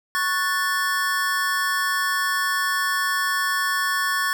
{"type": "chord", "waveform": "square", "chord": "F# minor", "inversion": "second", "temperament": "equal", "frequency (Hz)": [1108.7, 1480, 1760], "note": ["C#6", "F#6", "A6"], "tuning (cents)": [0, 0, 0], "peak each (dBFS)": [-26, -29, -24], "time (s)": [0.15, 4.33], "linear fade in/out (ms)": 0, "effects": []}